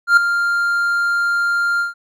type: tone with ADSR envelope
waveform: triangle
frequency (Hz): 1396.9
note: F6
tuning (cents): 0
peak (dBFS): -3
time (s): 0.07-1.94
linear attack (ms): 100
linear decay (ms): 6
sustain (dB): -10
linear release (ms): 140
effects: none